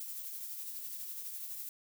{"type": "noise with tremolo", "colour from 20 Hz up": "violet", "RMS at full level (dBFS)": -41, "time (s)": [0, 1.69], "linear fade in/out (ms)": 2, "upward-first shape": "triangle", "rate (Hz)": 12, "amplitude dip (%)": 40, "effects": []}